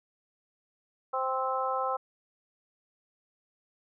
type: harmonic tone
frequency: 261.6 Hz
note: C4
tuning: in tune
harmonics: 2 / 3 / 4 / 5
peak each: -33 / -33 / -33 / -33 dBFS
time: 1.13-1.97 s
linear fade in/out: 10 ms
effects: none